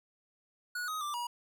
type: tone with pitch steps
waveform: square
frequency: 1460 / 1257 / 1180 / 960 Hz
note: F#6 / D#6 / D6 / B5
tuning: -24 / +17 / +8 / -49 cents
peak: -35 dBFS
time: 0.75-1.27 s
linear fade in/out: 5 ms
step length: 130 ms
effects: none